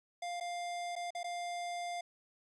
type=tone with dropouts; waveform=square; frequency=700 Hz; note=F5; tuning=4 cents sharp; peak=-38 dBFS; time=0.22-2.01 s; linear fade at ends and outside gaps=5 ms; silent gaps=0.401-0.408 / 0.955-0.962 / 1.106-1.149 / 1.232-1.242 s; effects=resampled to 22050 Hz